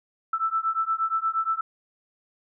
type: beating tone pair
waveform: sine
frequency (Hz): 1318.5 / 1327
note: E6 / E6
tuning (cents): 0 / +11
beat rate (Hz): 8.5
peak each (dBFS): -26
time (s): 0.33-1.61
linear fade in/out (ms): 5
effects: none